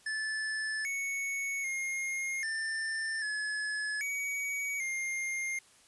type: tone with pitch steps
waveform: square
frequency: 1743 / 2216 / 2137 / 1785 / 1706 / 2256 / 2119 Hz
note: A6 / C#7 / C7 / A6 / G#6 / C#7 / C7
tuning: -17 / -1 / +36 / +24 / +46 / +30 / +21 cents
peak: -33 dBFS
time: 0.06-5.59 s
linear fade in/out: 5 ms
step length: 790 ms
effects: white hiss -61 dBFS RMS until 5.87 s + resampled to 24000 Hz